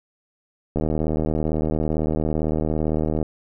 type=click train; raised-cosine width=2 ms; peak=-10 dBFS; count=193; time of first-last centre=0.76-3.228 s; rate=77.8 Hz; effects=none